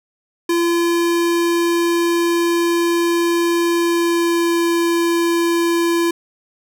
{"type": "tone with pitch glide", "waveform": "square", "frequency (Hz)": [341.2, 339.2], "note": ["F4", "E4"], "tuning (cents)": [-40, 50], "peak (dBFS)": -15, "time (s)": [0.49, 6.11], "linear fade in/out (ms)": 5, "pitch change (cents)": -10, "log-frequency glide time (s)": [3.74, 4.6], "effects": []}